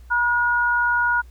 sine tone pair together, 961.6 / 1442 Hz, B5 / F#6, -46 / -45 cents, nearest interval perfect fifth, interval 701 cents, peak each -22 / -18 dBFS, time 0.1-1.22 s, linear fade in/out 20 ms, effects added 60 Hz sine -41 dBFS peak until 1.3 s + pink hiss -59 dBFS RMS until 1.3 s

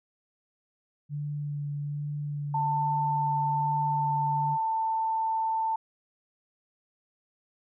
sine tone with vibrato, 145.8 Hz, D3, 12 cents flat, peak -30 dBFS, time 1.09-4.58 s, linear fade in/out 50 ms, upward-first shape sine, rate 1.2 Hz, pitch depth 13 cents each way
sine tone, 891 Hz, A5, 22 cents sharp, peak -25 dBFS, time 2.54-5.76 s, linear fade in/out 5 ms
effects none

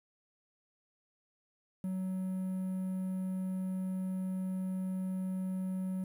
triangle tone with quantisation, 187 Hz, F#3, 19 cents sharp, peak -31 dBFS, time 1.84-6.04 s, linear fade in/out 2 ms, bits 10, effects none

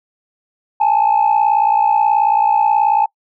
sine tone pair together, 821.5 / 880 Hz, G#5 / A5, -19 / 0 cents, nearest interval minor second, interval 119 cents, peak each -12 dBFS, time 0.8-3.06 s, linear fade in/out 10 ms, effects noise-tail reverb RT60 0.1 s tail -24 dB re dry + tanh soft clip ceiling -6 dBFS

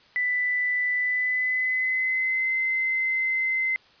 sine tone with pitch glide, 1987 to 2063 Hz, B6 to C7, +10 to -25 cents, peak -22 dBFS, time 0.16-3.76 s, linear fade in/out 0 ms, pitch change +65 cents, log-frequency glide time 0.95-2.54 s, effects white hiss -56 dBFS RMS until 4 s + resampled to 11025 Hz

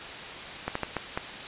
clicks, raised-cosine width 0.5 ms, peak -13 dBFS, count 5, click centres 0.68 / 0.754 / 0.833 / 0.967 / 1.175 s, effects white hiss -38 dBFS RMS until 1.47 s + resampled to 8000 Hz

